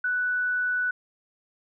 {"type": "tone", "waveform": "sine", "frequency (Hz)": 1485, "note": "F#6", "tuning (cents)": 6, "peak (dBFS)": -23, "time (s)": [0.04, 0.91], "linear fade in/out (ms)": 5, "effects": []}